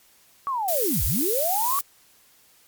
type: linear two-way sweep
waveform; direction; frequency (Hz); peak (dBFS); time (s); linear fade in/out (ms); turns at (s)
sine; down then up; 1152 to 34.65 to 1152; -23; 0.47-1.79; 0; 1.04
type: noise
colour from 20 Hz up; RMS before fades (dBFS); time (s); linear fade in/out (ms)
violet; -25; 0.68-1.81; 5
effects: white hiss -57 dBFS RMS until 2.67 s + MP3 96 kbps